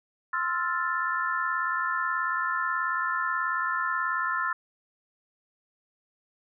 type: chord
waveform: sine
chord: F major seventh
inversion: second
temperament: equal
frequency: 1046.5 / 1318.5 / 1396.9 / 1760 Hz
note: C6 / E6 / F6 / A6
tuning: 0 / 0 / 0 / 0 cents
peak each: -31 dBFS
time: 0.33-4.53 s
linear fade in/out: 5 ms
effects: none